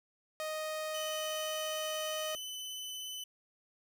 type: tone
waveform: sawtooth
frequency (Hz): 622.3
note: D#5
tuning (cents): 0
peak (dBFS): -32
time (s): 0.4-2.35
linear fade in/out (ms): 0
type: tone with vibrato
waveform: sawtooth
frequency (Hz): 3019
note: F#7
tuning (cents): +34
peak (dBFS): -37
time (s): 0.94-3.24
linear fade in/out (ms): 5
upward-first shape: sine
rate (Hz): 17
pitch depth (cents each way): 12
effects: none